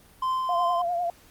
triangle tone with tremolo, 1037 Hz, C6, 16 cents flat, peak -21 dBFS, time 0.22-0.82 s, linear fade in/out 5 ms, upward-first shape sine, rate 3 Hz, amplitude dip 30%
sine tone with vibrato, 698.5 Hz, F5, in tune, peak -24 dBFS, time 0.49-1.1 s, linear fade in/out 2 ms, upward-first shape triangle, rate 10 Hz, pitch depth 58 cents each way
effects pink hiss -55 dBFS RMS until 1.3 s + Opus 32 kbps

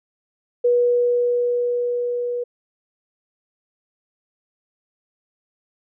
sine tone with level ramp, 485.2 Hz, B4, 31 cents flat, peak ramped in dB -13 to -22 dBFS, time 0.64-2.44 s, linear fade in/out 10 ms, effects none

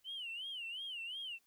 sine tone with vibrato, 2960 Hz, F#7, in tune, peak -40 dBFS, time 0.04-1.39 s, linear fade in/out 50 ms, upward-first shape sine, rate 2.8 Hz, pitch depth 170 cents each way, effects tanh soft clip ceiling -37 dBFS + white hiss -75 dBFS RMS until 1.46 s

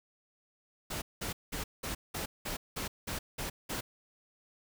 pink noise bursts, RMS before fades -37 dBFS, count 10, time 0.9-3.81 s, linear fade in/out 10 ms, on 120 ms, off 190 ms, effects none

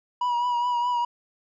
triangle tone with vibrato, 969 Hz, B5, 33 cents flat, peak -20 dBFS, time 0.21-1.05 s, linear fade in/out 5 ms, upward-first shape triangle, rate 4.8 Hz, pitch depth 40 cents each way, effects resampled to 16000 Hz

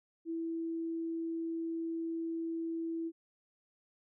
sine tone, 329.6 Hz, E4, in tune, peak -34 dBFS, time 0.25-3.12 s, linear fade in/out 50 ms, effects none

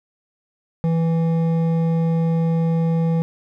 sine tone with hard clipping, 164.81 Hz, E3, in tune, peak -18 dBFS, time 0.84-3.22 s, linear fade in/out 0 ms, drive 9 dB, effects none

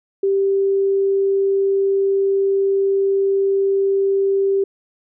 sine tone, 392 Hz, G4, in tune, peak -14 dBFS, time 0.23-4.64 s, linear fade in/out 5 ms, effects none

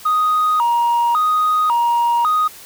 sine tone with vibrato, 1085 Hz, C#6, 37 cents flat, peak -11 dBFS, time 0.05-2.48 s, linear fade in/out 10 ms, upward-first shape square, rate 0.91 Hz, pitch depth 240 cents each way, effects tanh soft clip ceiling -11 dBFS + white hiss -39 dBFS RMS until 2.65 s

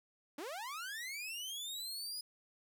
sawtooth linear sweep, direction up, 263.8 to 5010 Hz, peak -38 dBFS, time 0.38-2.21 s, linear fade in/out 5 ms, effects none

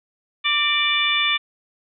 harmonic tone with a mistuned harmonic, 587.3 Hz, D5, in tune, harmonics 2 / 3 / 4 / 5 / 6, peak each -26 / -27 / -21 / -25 / -22 dBFS, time 0.44-1.38 s, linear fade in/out 20 ms, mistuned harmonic 3, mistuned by +46 cents, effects none

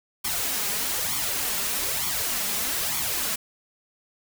white noise with flanger, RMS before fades -27 dBFS, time 0.24-3.36 s, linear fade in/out 10 ms, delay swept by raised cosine 0.89 to 4.99 ms, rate 1.1 Hz, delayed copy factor +0.65, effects none

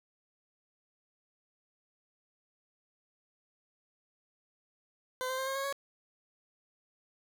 20% pulse tone with pitch steps, 511 / 519.6 / 528.4 / 537.3 / 546.4 / 555.6 Hz, C5 / C5 / C5 / C5 / C#5 / C#5, -41 / -12 / +17 / +46 / -25 / +4 cents, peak -28 dBFS, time 5.21-5.726 s, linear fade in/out 0 ms, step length 86 ms, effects none

